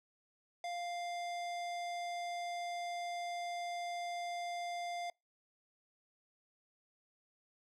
square tone, 698.5 Hz, F5, in tune, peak -39 dBFS, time 0.64-5.1 s, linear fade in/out 2 ms, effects noise-tail reverb RT60 0.2 s tail -26 dB re dry + low-pass 7000 Hz 12 dB/octave

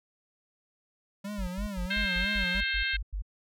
square tone with vibrato, 193.1 Hz, G3, 26 cents flat, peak -35 dBFS, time 1.24-2.61 s, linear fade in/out 10 ms, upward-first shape sine, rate 3 Hz, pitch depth 140 cents each way
sine tone bursts, 49.28 Hz, G1, 10 cents sharp, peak -30 dBFS, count 10, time 1.38-3.222 s, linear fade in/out 10 ms, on 96 ms, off 98 ms
harmonic tone, 529 Hz, C5, 19 cents sharp, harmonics 3 / 4 / 5 / 6 / 7 / 8, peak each -31 / -33 / -35 / -37 / -38 / -39 dBFS, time 1.9-2.97 s, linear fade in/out 10 ms
effects none

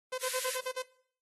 sawtooth tone bursts, 512 Hz, C5, 38 cents flat, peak -29 dBFS, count 7, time 0.12-0.824 s, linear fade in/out 10 ms, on 62 ms, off 45 ms
white high-pass noise, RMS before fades -36 dBFS, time 0.19-0.6 s, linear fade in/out 50 ms, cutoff 1400 Hz, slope 48 dB/octave
blue noise with exponential growth, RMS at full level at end -42 dBFS, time 0.48-0.67 s, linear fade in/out 5 ms, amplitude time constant 41 ms
effects noise-tail reverb RT60 0.6 s tail -20 dB re dry + AAC 32 kbps

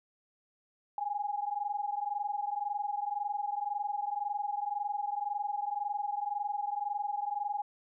sine tone pair together, 813 / 834.9 Hz, G#5 / G#5, -37 / +9 cents, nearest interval unison, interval 46 cents, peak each -34 / -35 dBFS, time 0.98-7.62 s, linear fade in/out 2 ms, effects none

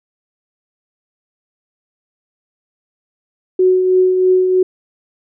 sine tone with tremolo, 370 Hz, F#4, in tune, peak -7 dBFS, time 3.59-4.63 s, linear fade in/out 5 ms, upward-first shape triangle, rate 3.1 Hz, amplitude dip 45%, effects none

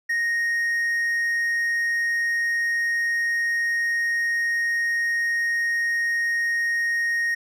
triangle tone, 1864.7 Hz, A#6, in tune, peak -19 dBFS, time 0.09-7.35 s, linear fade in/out 10 ms, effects none

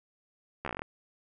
slowing click train, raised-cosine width 0.5 ms, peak -20 dBFS, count 10, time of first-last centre 0.65-0.819 s, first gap 13 ms, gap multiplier 1.09, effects none

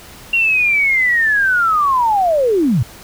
sine linear sweep, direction down, 2772 to 96.8 Hz, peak -11 dBFS, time 0.33-2.83 s, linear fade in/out 5 ms, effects pink hiss -38 dBFS RMS until 3.03 s

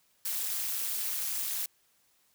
blue noise with amplitude modulation, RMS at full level -29 dBFS, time 0.25-1.66 s, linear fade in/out 5 ms, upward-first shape sine, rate 212 Hz, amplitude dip 95%, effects white hiss -69 dBFS RMS until 2.34 s

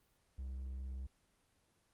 triangle tone with vibrato, 65.41 Hz, C2, in tune, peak -39 dBFS, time 0.38-1.07 s, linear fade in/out 10 ms, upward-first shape triangle, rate 5 Hz, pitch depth 10 cents each way, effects pink hiss -75 dBFS RMS until 1.93 s + Opus 24 kbps

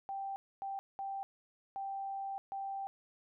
sine tone bursts at uneven times, 784 Hz, G5, in tune, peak -37 dBFS, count 5, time 0.09-0.36 / 0.62-0.79 / 0.99-1.23 / 1.76-2.38 / 2.52-2.87 s, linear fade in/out 0 ms, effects none

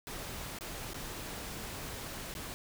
pink noise with dropouts, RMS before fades -42 dBFS, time 0.07-2.54 s, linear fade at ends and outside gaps 0 ms, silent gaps 0.587-0.609 / 0.934-0.944 / 2.34-2.351 s, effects none

